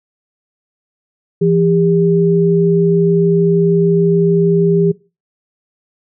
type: tone pair together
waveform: sine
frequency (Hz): 168.56 / 400.9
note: E3 / G4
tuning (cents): +39 / +39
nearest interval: octave + minor third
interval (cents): 1500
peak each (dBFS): -12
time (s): 1.41-4.92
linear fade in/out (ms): 10
effects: noise-tail reverb RT60 0.3 s tail -21 dB re dry